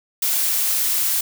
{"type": "noise", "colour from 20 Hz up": "blue", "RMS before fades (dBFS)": -20, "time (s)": [0.22, 1.21], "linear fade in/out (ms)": 5, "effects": []}